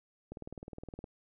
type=click train; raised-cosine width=2 ms; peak=-30 dBFS; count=15; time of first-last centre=0.32-1.042 s; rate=19.4 Hz; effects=none